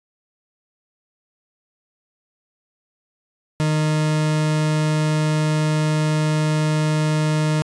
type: tone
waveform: 40% pulse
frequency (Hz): 154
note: D#3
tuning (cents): -17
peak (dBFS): -16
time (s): 3.6-7.62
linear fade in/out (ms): 0
effects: resampled to 22050 Hz